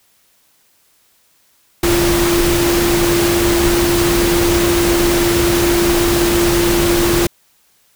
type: tone in noise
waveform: sine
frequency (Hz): 344.7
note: F4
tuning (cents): -23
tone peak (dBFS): -13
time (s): 1.83-7.27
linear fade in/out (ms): 5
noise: pink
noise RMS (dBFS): -17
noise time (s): 1.83-7.27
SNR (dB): +1
effects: white hiss -56 dBFS RMS until 7.95 s